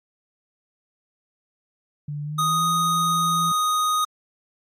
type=tone with pitch glide; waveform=sine; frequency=146.83 to 167.69 Hz; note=D3 to E3; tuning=0 to +30 cents; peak=-27 dBFS; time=2.08-3.52 s; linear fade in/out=5 ms; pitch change=+230 cents; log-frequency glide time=2.23-2.66 s
type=tone; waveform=square; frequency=1244.5 Hz; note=D#6; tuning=in tune; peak=-20 dBFS; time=2.38-4.05 s; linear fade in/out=10 ms
effects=AAC 48 kbps